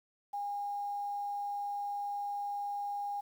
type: tone with quantisation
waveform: sine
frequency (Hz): 813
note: G#5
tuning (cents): -37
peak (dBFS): -34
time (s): 0.33-3.21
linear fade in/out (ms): 10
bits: 10
effects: none